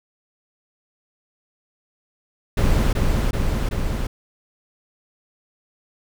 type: noise with echo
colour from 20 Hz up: brown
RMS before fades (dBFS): -17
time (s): 2.57-2.93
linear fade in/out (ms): 5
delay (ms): 380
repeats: 3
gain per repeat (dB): -2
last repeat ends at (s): 4.07
effects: none